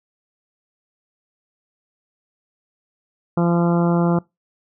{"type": "harmonic tone", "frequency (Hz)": 171.6, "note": "F3", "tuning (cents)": -30, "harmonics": [1, 2, 3, 4, 5, 6, 7, 8], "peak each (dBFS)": [-16, -22, -26, -28, -30, -32, -33, -34], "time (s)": [3.37, 4.19], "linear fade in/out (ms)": 5, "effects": ["noise-tail reverb RT60 0.2 s tail -24 dB re dry"]}